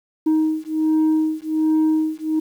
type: beating tone pair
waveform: sine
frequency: 312.9 / 314.2 Hz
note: D#4 / D#4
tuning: +10 / +17 cents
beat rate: 1.3 Hz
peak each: -17 dBFS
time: 0.26-2.4 s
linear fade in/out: 10 ms
effects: tanh soft clip ceiling -13 dBFS + 8-bit